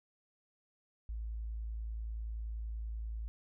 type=tone; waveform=sine; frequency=55.2 Hz; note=A1; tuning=6 cents sharp; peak=-37 dBFS; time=1.09-3.28 s; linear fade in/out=0 ms; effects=none